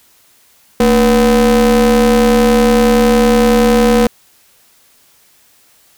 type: ring-modulated tone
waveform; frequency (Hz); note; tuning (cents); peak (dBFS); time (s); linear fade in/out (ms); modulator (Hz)
square; 129.8; C3; -13; -5; 0.8-4.07; 2; 354
effects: white hiss -50 dBFS RMS until 5.97 s